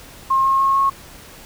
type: tone with pitch steps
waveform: sine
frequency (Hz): 1070 / 1077.4 / 1084.9 / 1092.5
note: C6 / C#6 / C#6 / C#6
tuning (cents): +38 / -50 / -38 / -26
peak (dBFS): -13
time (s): 0.3-0.9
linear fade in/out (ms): 10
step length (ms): 150
effects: pink hiss -41 dBFS RMS until 1.45 s